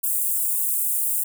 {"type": "high-pass noise", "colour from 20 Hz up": "white", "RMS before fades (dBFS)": -23, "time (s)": [0.03, 1.24], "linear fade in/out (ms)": 10, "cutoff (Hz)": 8100, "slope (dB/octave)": 48, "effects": []}